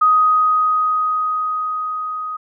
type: tone with level ramp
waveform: sine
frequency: 1252 Hz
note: D#6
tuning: 10 cents sharp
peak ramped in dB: -9 to -23 dBFS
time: 0.01-2.37 s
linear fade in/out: 10 ms
effects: none